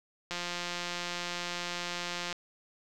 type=click train; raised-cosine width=0.2 ms; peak=-18 dBFS; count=354; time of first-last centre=0.31-2.327 s; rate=175 Hz; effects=none